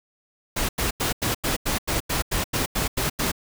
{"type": "noise bursts", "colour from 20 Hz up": "pink", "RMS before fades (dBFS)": -24, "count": 13, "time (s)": [0.56, 3.318], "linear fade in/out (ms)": 10, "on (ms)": 130, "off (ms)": 89, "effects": []}